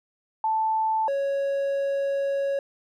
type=tone pair in turn; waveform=sine / triangle; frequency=880 / 554.4 Hz; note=A5 / C#5; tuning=0 / 0 cents; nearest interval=minor sixth; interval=800 cents; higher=first; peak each=-21 / -21 dBFS; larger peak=neither; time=0.44-1.08 / 1.08-2.59 s; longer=second; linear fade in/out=2 ms; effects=none